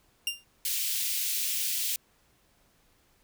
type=tone with exponential decay; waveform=sawtooth; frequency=2794 Hz; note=F7; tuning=in tune; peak=-21 dBFS; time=0.27-0.44 s; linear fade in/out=2 ms; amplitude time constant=36 ms
type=high-pass noise; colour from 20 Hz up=white; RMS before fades=-30 dBFS; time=0.65-1.96 s; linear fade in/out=2 ms; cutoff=2400 Hz; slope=24 dB/octave
effects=pink hiss -66 dBFS RMS until 3.23 s